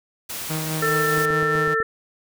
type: noise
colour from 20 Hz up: white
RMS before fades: -31 dBFS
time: 0.29-1.26 s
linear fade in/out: 10 ms
type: tone with tremolo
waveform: sawtooth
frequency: 157 Hz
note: D#3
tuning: 16 cents sharp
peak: -20 dBFS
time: 0.49-1.75 s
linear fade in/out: 20 ms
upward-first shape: sine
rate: 4.8 Hz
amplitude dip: 35%
type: harmonic tone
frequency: 446.6 Hz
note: A4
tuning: 26 cents sharp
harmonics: 1 / 3 / 4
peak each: -23 / -23 / -23 dBFS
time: 0.82-1.83 s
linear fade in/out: 5 ms
type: click train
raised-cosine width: 2 ms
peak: -20 dBFS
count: 6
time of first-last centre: 1.18-1.803 s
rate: 8.03 Hz
effects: none